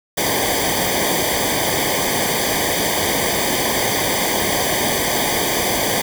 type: noise with comb filter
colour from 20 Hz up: pink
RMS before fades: -19 dBFS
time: 0.17-6.02 s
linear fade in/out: 10 ms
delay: 0.74 ms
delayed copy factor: -1
effects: none